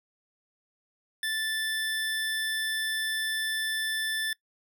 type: tone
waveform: 25% pulse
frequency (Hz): 1760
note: A6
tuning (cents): 0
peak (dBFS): -24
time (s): 1.23-4.33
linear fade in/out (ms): 2
effects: noise-tail reverb RT60 0.1 s tail -22 dB re dry